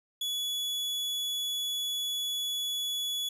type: tone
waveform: 40% pulse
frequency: 3400 Hz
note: G#7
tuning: 40 cents sharp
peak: -29 dBFS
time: 0.21-3.29 s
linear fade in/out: 5 ms
effects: none